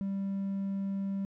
triangle tone, 196 Hz, G3, in tune, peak -28 dBFS, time 0.01-1.25 s, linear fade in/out 0 ms, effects tanh soft clip ceiling -24 dBFS

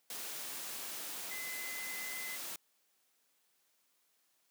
sine tone in noise, 2037 Hz, C7, 47 cents flat, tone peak -43 dBFS, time 1.31-2.36 s, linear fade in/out 2 ms, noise white, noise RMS -43 dBFS, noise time 0.1-2.56 s, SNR -3 dB, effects white hiss -75 dBFS RMS until 4.5 s + high-pass 200 Hz 12 dB/octave

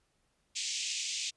white band-pass noise, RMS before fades -36 dBFS, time 0.55-1.31 s, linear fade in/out 20 ms, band 2300 to 7500 Hz, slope 48 dB/octave, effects pink hiss -75 dBFS RMS until 1.36 s + resampled to 24000 Hz

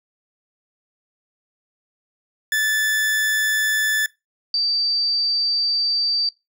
40% pulse / sine tone pair in turn, 1745 / 4647 Hz, A6 / D8, -15 / -19 cents, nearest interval octave + perfect fourth, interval 1696 cents, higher second, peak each -17 dBFS, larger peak neither, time 2.52-4.06 / 4.54-6.29 s, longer second, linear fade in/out 2 ms, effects noise-tail reverb RT60 0.2 s tail -20 dB re dry

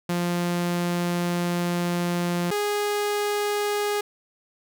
sawtooth tone pair in turn, 174.61 / 413.4 Hz, F3 / G#4, 0 / -8 cents, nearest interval octave + minor third, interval 1492 cents, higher second, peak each -19 dBFS, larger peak neither, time 0.09-2.51 / 2.51-4.01 s, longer first, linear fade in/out 5 ms, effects none

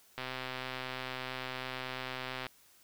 click train, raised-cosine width 0.3 ms, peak -22 dBFS, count 296, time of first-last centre 0.18-2.467 s, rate 129 Hz, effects white hiss -63 dBFS RMS until 2.83 s

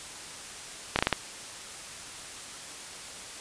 slowing click train, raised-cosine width 0.3 ms, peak -6 dBFS, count 5, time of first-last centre 0.96-1.127 s, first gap 29 ms, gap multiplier 1.25, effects white hiss -42 dBFS RMS until 3.4 s + resampled to 22050 Hz

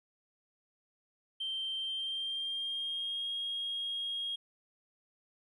triangle tone with pitch glide, 3136 to 3265 Hz, G7 to G#7, 0 to -30 cents, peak -31 dBFS, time 1.4-4.36 s, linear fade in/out 10 ms, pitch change +70 cents, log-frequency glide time 1.77-3.31 s, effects tanh soft clip ceiling -31 dBFS + resampled to 24000 Hz

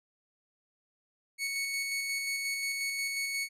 sawtooth tone with tremolo, 2217 Hz, C#7, in tune, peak -27 dBFS, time 1.38-3.49 s, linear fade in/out 50 ms, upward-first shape square, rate 5.6 Hz, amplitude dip 25%, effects resampled to 32000 Hz

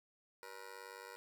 15% pulse tone with amplitude modulation, 478.2 Hz, A#4, 44 cents sharp, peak -39 dBFS, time 0.43-1.16 s, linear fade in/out 0 ms, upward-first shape sine, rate 98.7 Hz, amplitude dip 95%, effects none

